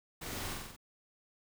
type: noise with echo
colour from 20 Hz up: pink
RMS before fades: -43 dBFS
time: 0.21-0.54 s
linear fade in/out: 10 ms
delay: 45 ms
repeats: 5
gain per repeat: -2 dB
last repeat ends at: 0.765 s
effects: none